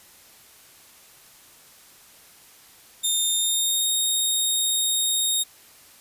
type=tone with pitch glide; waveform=15% pulse; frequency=3639 to 3718 Hz; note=A#7 to A#7; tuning=-42 to -5 cents; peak=-14 dBFS; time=3.03-5.44 s; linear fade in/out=20 ms; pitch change=+37 cents; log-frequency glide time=3.3-3.88 s; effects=white hiss -51 dBFS RMS until 6 s + resampled to 32000 Hz